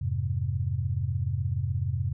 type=chord; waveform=sine; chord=F minor; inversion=none; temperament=equal; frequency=87.31 / 103.83 / 130.81 Hz; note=F2 / Ab2 / C3; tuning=0 / 0 / 0 cents; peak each=-30 dBFS; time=0.01-2.13 s; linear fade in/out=10 ms; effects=none